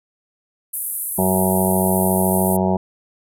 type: band-pass noise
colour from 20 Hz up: white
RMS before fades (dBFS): -26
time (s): 0.73-2.57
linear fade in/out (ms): 10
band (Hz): 9700 to 13000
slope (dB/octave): 48
type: harmonic tone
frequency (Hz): 93.8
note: F#2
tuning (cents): +24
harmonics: 1 / 2 / 4 / 5 / 6 / 7 / 8 / 9 / 10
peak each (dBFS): -27 / -18 / -23 / -30 / -28 / -24 / -29 / -26 / -29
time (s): 1.18-2.77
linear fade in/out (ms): 5
effects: none